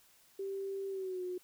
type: tone with pitch glide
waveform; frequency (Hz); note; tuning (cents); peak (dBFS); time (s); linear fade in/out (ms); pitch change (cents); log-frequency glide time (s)
sine; 390.7 to 362.4; G4 to F#4; -6 to -36; -36; 0.39-1.38; 5; -130; 0.89-1.23
effects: white hiss -65 dBFS RMS until 1.43 s